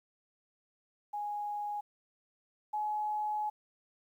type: tone pair in turn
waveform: sine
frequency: 829 / 845.9 Hz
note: G#5 / G#5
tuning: -3 / +32 cents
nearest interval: unison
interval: 35 cents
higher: second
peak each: -34 / -31 dBFS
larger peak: second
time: 1.13-1.81 / 2.73-3.5 s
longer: second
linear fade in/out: 10 ms
effects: 11-bit